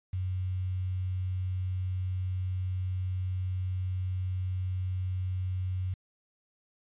sine tone with quantisation, 92.5 Hz, F#2, in tune, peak -29 dBFS, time 0.13-5.94 s, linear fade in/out 5 ms, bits 9, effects resampled to 8000 Hz

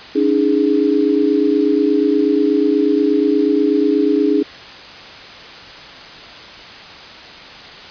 sine chord, C# suspended second, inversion none, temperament equal with one note detuned, 282.8 / 311.1 / 415.3 Hz, C#4 / D#4 / G#4, +35 / 0 / 0 cents, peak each -16 dBFS, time 0.15-4.43 s, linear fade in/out 10 ms, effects white hiss -35 dBFS RMS until 7.9 s + resampled to 11025 Hz

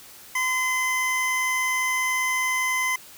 square tone pair together, 1022.8 / 2055 Hz, C6 / C7, -40 / -32 cents, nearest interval octave, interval 1208 cents, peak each -28 / -24 dBFS, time 0.35-2.96 s, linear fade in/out 5 ms, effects white hiss -46 dBFS RMS until 3.17 s

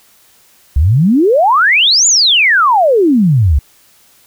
sine exponential two-way sweep, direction up then down, 63.8 to 7250 to 63.8 Hz, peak -6 dBFS, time 0.76-3.59 s, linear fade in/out 5 ms, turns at 2.07 s, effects white hiss -48 dBFS RMS until 4.26 s

